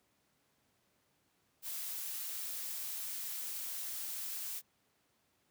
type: noise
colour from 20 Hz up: blue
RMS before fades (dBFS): -41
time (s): 1.62-4.62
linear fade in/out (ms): 50
effects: pink hiss -75 dBFS RMS until 5.5 s + high-pass 100 Hz 12 dB/octave